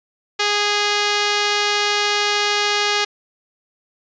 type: tone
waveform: 5% pulse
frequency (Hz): 413.2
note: G#4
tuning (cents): -9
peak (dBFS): -5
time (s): 0.39-3.05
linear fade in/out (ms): 10
effects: resampled to 16000 Hz